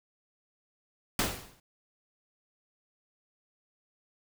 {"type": "noise with exponential decay", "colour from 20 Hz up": "pink", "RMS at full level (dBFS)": -25, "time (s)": [1.19, 1.6], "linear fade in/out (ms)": 2, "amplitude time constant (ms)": 87, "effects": []}